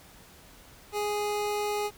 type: tone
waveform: 25% pulse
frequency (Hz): 415.3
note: G#4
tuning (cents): 0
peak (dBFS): -24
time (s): 0.92-1.91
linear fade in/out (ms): 50
effects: pink hiss -53 dBFS RMS until 1.97 s